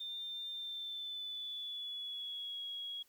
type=tone with pitch glide; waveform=sine; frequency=3598 to 3318 Hz; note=A7 to G#7; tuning=+38 to -2 cents; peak=-40 dBFS; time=0-3.03 s; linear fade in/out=10 ms; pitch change=-140 cents; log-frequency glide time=0.51-2.61 s; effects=white hiss -70 dBFS RMS until 3.08 s